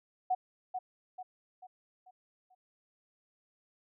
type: tone with echo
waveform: sine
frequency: 740 Hz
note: F#5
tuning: in tune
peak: -26 dBFS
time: 0.3-0.35 s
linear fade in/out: 10 ms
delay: 440 ms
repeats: 5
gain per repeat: -7 dB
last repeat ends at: 2.55 s
effects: none